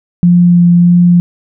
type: tone with vibrato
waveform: sine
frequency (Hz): 174.61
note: F3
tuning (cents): 0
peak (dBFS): -3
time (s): 0.23-1.2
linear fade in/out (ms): 0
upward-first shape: sine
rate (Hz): 1.6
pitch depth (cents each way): 10
effects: none